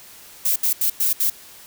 violet noise bursts at uneven times, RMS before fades -19 dBFS, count 5, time 0.45-0.56 / 0.63-0.73 / 0.81-0.9 / 1-1.13 / 1.2-1.3 s, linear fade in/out 5 ms, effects white hiss -44 dBFS RMS until 1.66 s

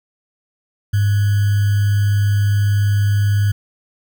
sine tone with sample-and-hold, 101.8 Hz, G#2, 34 cents flat, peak -12 dBFS, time 0.93-3.52 s, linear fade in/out 10 ms, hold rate 1575 Hz, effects none

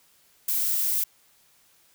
violet noise, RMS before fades -25 dBFS, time 0.48-1.04 s, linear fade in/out 5 ms, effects white hiss -61 dBFS RMS until 1.94 s

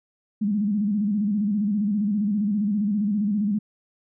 sine tone with vibrato, 206.3 Hz, G#3, 11 cents flat, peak -20 dBFS, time 0.41-3.59 s, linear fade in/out 10 ms, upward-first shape square, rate 15 Hz, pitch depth 74 cents each way, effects none

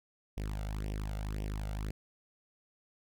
sawtooth tone with flanger, 51.8 Hz, G#1, 4 cents flat, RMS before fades -37 dBFS, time 0.37-1.91 s, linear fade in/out 5 ms, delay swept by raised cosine 0.35 to 1.45 ms, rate 1.9 Hz, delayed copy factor +0.8, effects none

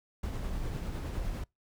brown noise with tremolo, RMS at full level -34 dBFS, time 0.23-1.44 s, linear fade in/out 5 ms, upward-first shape sine, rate 9.9 Hz, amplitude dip 25%, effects noise-tail reverb RT60 0.2 s tail -26 dB re dry

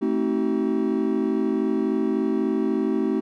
triangle chord, A diminished seventh, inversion none, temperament just, 220 / 264 / 316.8 / 380.2 Hz, A3 / C4 / Eb4 / Gb4, 0 / +16 / +31 / +47 cents, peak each -24 dBFS, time 0.01-3.21 s, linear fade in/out 20 ms, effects none

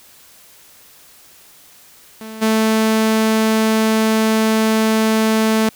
sawtooth tone with level steps, 220 Hz, A3, in tune, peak -26 / -9 dBFS, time 2.21-5.69 s, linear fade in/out 2 ms, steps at 2.41 s, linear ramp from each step 20 ms, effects white hiss -46 dBFS RMS until 5.75 s

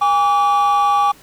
triangle tone pair together, 813.9 / 1151 Hz, G#5 / D6, -35 / -35 cents, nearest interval tritone, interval 600 cents, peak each -12 dBFS, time 0.01-1.12 s, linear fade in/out 10 ms, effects tanh soft clip ceiling -6 dBFS + pink hiss -46 dBFS RMS until 1.22 s

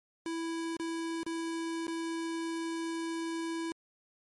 square tone with dropouts, 330 Hz, E4, 2 cents sharp, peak -34 dBFS, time 0.26-3.72 s, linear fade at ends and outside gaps 1 ms, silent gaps 0.767-0.797 / 1.232-1.264 / 1.869-1.88 s, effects MP3 48 kbps

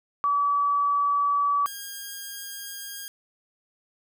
sine / 5% pulse tone pair in turn, 1146 / 1620.7 Hz, D6 / G#6, -43 / -43 cents, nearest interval tritone, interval 600 cents, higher second, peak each -20 / -24 dBFS, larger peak first, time 0.24-1.66 / 1.66-3.08 s, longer neither, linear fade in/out 0 ms, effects none

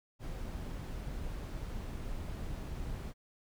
brown noise, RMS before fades -40 dBFS, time 0.19-3.14 s, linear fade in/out 50 ms, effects none

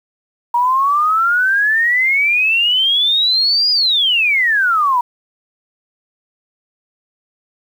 sine exponential two-way sweep, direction up then down, 944 to 4965 to 944 Hz, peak -11 dBFS, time 0.54-5.01 s, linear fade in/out 5 ms, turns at 3.71 s, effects 7-bit

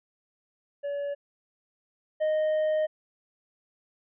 triangle tone pair in turn, 570 / 619.5 Hz, C#5 / D#5, +48 / -8 cents, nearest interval minor second, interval 144 cents, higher second, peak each -27 / -21 dBFS, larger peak second, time 0.83-1.15 / 2.2-2.87 s, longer second, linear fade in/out 20 ms, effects resampled to 8000 Hz

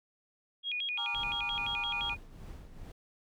sine tone with vibrato, 2839 Hz, F7, 28 cents sharp, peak -32 dBFS, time 0.63-2.17 s, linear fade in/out 50 ms, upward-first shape square, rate 5.8 Hz, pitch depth 250 cents each way
triangle chord, Bb dominant seventh, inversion third, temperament equal with one note detuned, 820.6 / 932.3 / 1174.7 / 1396.9 Hz, Ab5 / Bb5 / D6 / F6, -21 / 0 / 0 / 0 cents, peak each -41 / -40 / -44 / -44 dBFS, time 0.97-2.15 s, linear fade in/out 20 ms
brown noise with tremolo, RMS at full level -44 dBFS, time 1.14-2.92 s, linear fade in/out 5 ms, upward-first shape triangle, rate 2.4 Hz, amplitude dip 65%
effects none

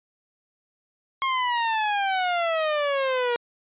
sawtooth exponential sweep, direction down, 1084 to 473 Hz, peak -18 dBFS, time 1.22-3.36 s, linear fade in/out 0 ms, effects resampled to 8000 Hz

